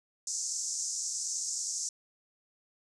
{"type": "band-pass noise", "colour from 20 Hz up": "pink", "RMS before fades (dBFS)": -35, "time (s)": [0.27, 1.89], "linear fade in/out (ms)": 2, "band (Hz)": [5700, 7800], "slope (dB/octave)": 48, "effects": []}